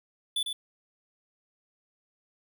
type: tone with echo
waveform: square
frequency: 3476 Hz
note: A7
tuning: 22 cents flat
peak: -27 dBFS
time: 0.36-0.43 s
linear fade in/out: 5 ms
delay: 100 ms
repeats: 1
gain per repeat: -5 dB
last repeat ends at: 0.53 s
effects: none